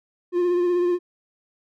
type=tone with vibrato; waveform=triangle; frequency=353.4 Hz; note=F4; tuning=21 cents sharp; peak=-16 dBFS; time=0.32-0.99 s; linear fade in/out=50 ms; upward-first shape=triangle; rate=16 Hz; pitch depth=33 cents each way; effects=none